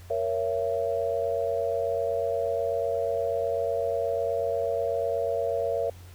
sine chord, A# diminished, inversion none, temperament equal with one note detuned, 466.2 / 554.4 / 673.1 Hz, A#4 / C#5 / E5, 0 / 0 / +36 cents, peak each -29 dBFS, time 0.1-5.9 s, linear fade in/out 5 ms, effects added 89 Hz sine -44 dBFS peak until 6.14 s + pink hiss -54 dBFS RMS until 6.14 s

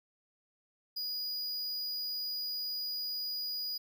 square tone, 4909 Hz, D#8, 24 cents flat, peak -35 dBFS, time 0.96-3.78 s, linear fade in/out 10 ms, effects none

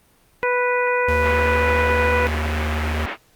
harmonic tone, 492.9 Hz, B4, 3 cents flat, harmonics 1 / 2 / 3 / 4 / 5, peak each -20 / -23 / -25 / -26 / -27 dBFS, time 0.43-2.27 s, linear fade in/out 0 ms
square tone, 76.9 Hz, D#2, 20 cents flat, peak -22 dBFS, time 1.08-3.06 s, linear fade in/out 5 ms
white band-pass noise, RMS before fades -29 dBFS, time 1.21-3.17 s, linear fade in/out 50 ms, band 240 to 2400 Hz, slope 24 dB/octave
effects pink hiss -57 dBFS RMS until 3.35 s + Opus 32 kbps

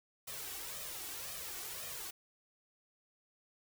white noise with flanger, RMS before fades -44 dBFS, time 0.27-2.11 s, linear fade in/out 10 ms, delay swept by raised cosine 1.6 to 2.7 ms, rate 1.9 Hz, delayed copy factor +0.65, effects none

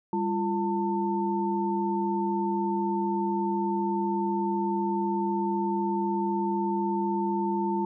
sine tone cluster, 200.7 / 344.5 / 896 Hz, G3 / F4 / A5, +41 / -24 / +31 cents, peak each -29 dBFS, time 0.13-7.85 s, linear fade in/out 2 ms, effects none

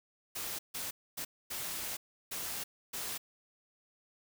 white noise bursts at uneven times, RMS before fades -39 dBFS, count 6, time 0.35-0.59 / 0.74-0.91 / 1.17-1.25 / 1.5-1.97 / 2.31-2.64 / 2.93-3.18 s, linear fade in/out 10 ms, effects none

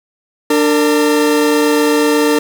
40% pulse tone pair together, 295.1 / 456.9 Hz, D4 / A#4, +8 / -35 cents, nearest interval minor sixth, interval 757 cents, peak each -12 dBFS, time 0.5-2.39 s, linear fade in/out 5 ms, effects none

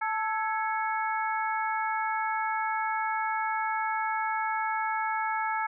harmonic tone with a mistuned harmonic, 440 Hz, A4, in tune, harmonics 2 / 3 / 4 / 5, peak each -29 / -33 / -35 / -37 dBFS, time 0.01-5.67 s, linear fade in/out 10 ms, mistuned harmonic 4, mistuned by -87 cents, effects none

